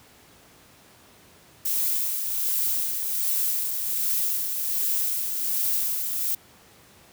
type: noise with tremolo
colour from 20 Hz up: violet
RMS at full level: -24 dBFS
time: 1.65-6.35 s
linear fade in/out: 5 ms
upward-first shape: sine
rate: 1.3 Hz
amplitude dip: 40%
effects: pink hiss -53 dBFS RMS until 7.12 s + high-pass 80 Hz 12 dB/octave